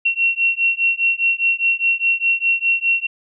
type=beating tone pair; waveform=sine; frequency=2726 / 2730.9 Hz; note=F7 / F7; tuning=-43 / -39 cents; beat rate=4.9 Hz; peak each=-18 dBFS; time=0.05-3.07 s; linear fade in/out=10 ms; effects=none